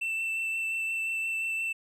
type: tone with vibrato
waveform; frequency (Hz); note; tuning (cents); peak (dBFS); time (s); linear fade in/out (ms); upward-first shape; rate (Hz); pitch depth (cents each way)
triangle; 2670; E7; +22; -27; 0.01-1.73; 10; sine; 5.7; 11
effects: none